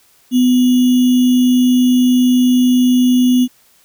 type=tone with sample-and-hold; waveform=sine; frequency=250.4 Hz; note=B3; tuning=24 cents sharp; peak=-8 dBFS; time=0.31-3.48 s; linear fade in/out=50 ms; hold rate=3150 Hz; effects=white hiss -52 dBFS RMS until 3.84 s